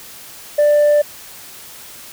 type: tone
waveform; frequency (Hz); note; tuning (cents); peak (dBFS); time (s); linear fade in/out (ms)
sine; 590; D5; +8; -7; 0.58-1.02; 10
effects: tanh soft clip ceiling -8 dBFS + white hiss -37 dBFS RMS until 2.12 s